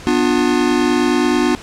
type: chord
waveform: square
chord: B diminished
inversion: none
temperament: just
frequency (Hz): 246.9 / 296.3 / 355.6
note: B3 / D4 / F4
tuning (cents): 0 / +15 / +31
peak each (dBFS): -18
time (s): 0.07-1.55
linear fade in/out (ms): 0
effects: pink hiss -35 dBFS RMS until 1.62 s + low-pass 7000 Hz 12 dB/octave